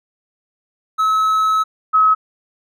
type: tone pair in turn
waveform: triangle / sine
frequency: 1291 / 1281.3 Hz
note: E6 / E6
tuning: -37 / -50 cents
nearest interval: unison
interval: 13 cents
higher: first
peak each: -11 / -9 dBFS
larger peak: second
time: 0.98-1.64 / 1.93-2.15 s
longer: first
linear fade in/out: 20 ms
effects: none